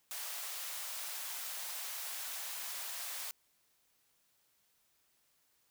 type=high-pass noise; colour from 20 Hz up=white; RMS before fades=-42 dBFS; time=0.11-3.31 s; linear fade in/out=0 ms; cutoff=610 Hz; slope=24 dB/octave; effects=white hiss -74 dBFS RMS until 5.7 s